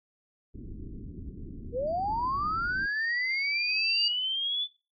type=low-pass noise; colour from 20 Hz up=pink; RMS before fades=-41 dBFS; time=0.54-2.86 s; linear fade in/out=2 ms; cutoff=370 Hz; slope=48 dB/octave
type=linear sweep; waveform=sine; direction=up; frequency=458.5 to 3501 Hz; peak=-27 dBFS; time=1.72-4.68 s; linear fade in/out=50 ms
type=tone with exponential growth; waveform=sine; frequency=4672 Hz; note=D8; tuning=10 cents flat; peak=-24 dBFS; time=1.87-4.08 s; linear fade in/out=2 ms; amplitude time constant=480 ms
effects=noise-tail reverb RT60 0.3 s tail -19 dB re dry + AAC 64 kbps